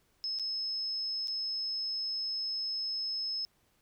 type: tone with dropouts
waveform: sine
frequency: 5190 Hz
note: E8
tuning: 28 cents flat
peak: -32 dBFS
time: 0.24-3.45 s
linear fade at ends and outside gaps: 0 ms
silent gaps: 0.388-0.396 / 1.273-1.281 s
effects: pink hiss -71 dBFS RMS until 3.81 s